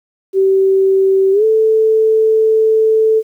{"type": "tone with pitch glide", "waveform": "sine", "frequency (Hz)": [385.1, 439.8], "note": ["G4", "A4"], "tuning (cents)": [-31, -1], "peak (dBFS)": -8, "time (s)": [0.33, 3.23], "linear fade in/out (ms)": 50, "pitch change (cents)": 230, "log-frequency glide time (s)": [1.32, 1.44], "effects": ["8-bit"]}